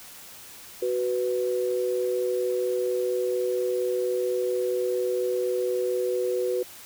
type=tone pair together; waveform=sine; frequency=371.2 / 495.5 Hz; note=F#4 / B4; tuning=+6 / +6 cents; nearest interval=perfect fourth; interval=500 cents; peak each=-26 dBFS; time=0.82-6.63 s; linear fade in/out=5 ms; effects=white hiss -45 dBFS RMS until 6.85 s